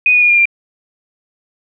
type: tone with pitch steps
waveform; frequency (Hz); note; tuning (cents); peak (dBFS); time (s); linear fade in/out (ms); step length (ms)
sine; 2489 / 2462 / 2435 / 2408 / 2382; D#7 / D#7 / D#7 / D7 / D7; 0 / -19 / -38 / +43 / +24; -7; 0.06-0.455; 2; 79
effects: none